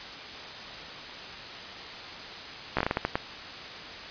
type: slowing click train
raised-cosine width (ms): 0.5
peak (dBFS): -10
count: 9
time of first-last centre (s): 2.77-3.155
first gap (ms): 15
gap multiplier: 1.32
effects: white hiss -40 dBFS RMS until 4.1 s + resampled to 11025 Hz